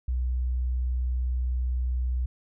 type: tone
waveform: sine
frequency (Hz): 62.3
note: B1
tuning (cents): +16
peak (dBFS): -24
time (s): 0.08-2.26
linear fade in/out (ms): 5
effects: none

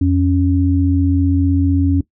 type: tone pair together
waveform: sine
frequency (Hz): 87 / 276.5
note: F2 / C#4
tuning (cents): -6 / -4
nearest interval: octave + minor sixth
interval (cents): 2002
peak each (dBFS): -14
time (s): 0.01-2.01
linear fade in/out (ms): 5
effects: noise-tail reverb RT60 0.1 s tail -18 dB re dry

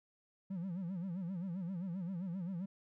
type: tone with vibrato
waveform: triangle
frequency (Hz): 181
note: F#3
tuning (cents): -38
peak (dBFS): -35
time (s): 0.5-2.66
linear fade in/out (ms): 10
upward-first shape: sine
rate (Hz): 7.6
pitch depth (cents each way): 150
effects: tanh soft clip ceiling -31 dBFS

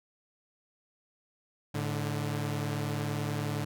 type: tone pair together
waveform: sawtooth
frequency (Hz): 107.47 / 146.83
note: A2 / D3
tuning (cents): -40 / 0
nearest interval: perfect fourth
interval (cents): 540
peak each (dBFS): -30 / -29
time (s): 1.74-3.65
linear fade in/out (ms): 10
effects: none

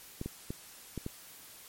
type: clicks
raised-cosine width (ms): 3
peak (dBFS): -23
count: 5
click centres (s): 0.214 / 0.26 / 0.505 / 0.977 / 1.064
effects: white hiss -52 dBFS RMS until 1.68 s + MP3 64 kbps

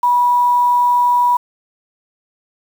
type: tone with quantisation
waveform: sine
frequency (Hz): 974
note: B5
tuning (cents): -24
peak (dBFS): -10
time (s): 0.03-1.37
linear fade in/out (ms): 5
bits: 6
effects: none

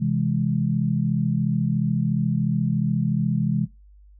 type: chord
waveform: sine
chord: C augmented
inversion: none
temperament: equal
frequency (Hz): 130.81 / 164.81 / 207.7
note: C3 / E3 / G#3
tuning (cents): 0 / 0 / 0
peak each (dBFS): -24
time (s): 0-3.66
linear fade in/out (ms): 20
effects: noise-tail reverb RT60 0.2 s tail -18 dB re dry + added 50 Hz sine -47 dBFS peak until 4.19 s

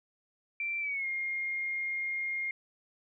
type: tone with pitch glide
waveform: sine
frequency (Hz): 2349 to 2129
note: D7 to C7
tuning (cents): 0 to +30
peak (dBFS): -31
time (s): 0.6-2.51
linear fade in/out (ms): 2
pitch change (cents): -170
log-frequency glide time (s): 0.8-1.07
effects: none

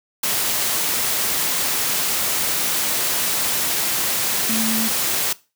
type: tone in noise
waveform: sine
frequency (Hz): 222.8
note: A3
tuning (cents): +22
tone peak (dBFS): -22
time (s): 4.49-4.88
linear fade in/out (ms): 5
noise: white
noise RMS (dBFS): -21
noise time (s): 0.23-5.33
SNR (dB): -4
effects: noise-tail reverb RT60 0.3 s tail -20 dB re dry + high-pass 100 Hz 12 dB/octave

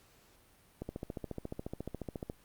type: click train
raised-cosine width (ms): 2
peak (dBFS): -25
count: 22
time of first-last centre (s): 0.82-2.299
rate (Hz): 14.2
effects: pink hiss -64 dBFS RMS until 2.44 s + Opus 48 kbps

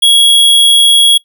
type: tone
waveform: square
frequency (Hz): 3322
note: G#7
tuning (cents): 0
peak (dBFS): -4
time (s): 0.02-1.18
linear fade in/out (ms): 10
effects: noise-tail reverb RT60 0.1 s tail -20 dB re dry

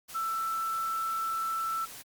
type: tone in noise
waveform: sine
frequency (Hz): 1329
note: E6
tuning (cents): +14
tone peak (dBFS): -29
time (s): 0.14-1.86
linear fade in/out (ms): 20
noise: white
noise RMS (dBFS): -45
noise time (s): 0.08-2.03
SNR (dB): +13
effects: Opus 48 kbps

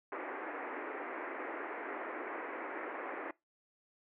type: band-pass noise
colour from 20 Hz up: pink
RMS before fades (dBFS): -42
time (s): 0.12-3.31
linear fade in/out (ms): 2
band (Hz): 290 to 2200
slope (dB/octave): 48
effects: noise-tail reverb RT60 0.2 s tail -22 dB re dry

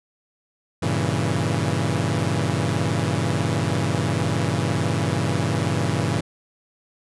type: chord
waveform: sawtooth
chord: G diminished seventh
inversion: none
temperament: equal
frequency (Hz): 98 / 116.54 / 138.59 / 164.81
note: G2 / Bb2 / Db3 / Fb3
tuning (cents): 0 / 0 / 0 / 0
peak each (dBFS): -22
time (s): 0.82-6.21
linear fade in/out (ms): 10
effects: resampled to 24000 Hz

